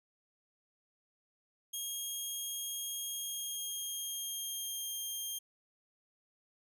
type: tone with pitch glide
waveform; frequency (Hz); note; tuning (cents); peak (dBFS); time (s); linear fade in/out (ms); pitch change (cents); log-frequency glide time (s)
10% pulse; 3255 to 3205; G#7 to G7; -36 to +38; -30; 1.73-5.39; 10; -26; 3.08-4.95
effects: none